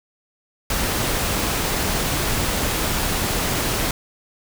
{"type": "noise", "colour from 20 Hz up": "pink", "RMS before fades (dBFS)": -22, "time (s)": [0.7, 3.91], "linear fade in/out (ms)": 2, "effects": []}